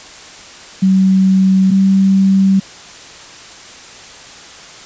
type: tone pair in turn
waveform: sine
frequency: 190 / 192.87 Hz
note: F#3 / G3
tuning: +46 / -28 cents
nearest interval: unison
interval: 26 cents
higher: second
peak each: -7 dBFS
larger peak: neither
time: 0.82-1.71 / 1.71-2.6 s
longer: neither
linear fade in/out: 10 ms
effects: white hiss -35 dBFS RMS until 4.85 s + resampled to 16000 Hz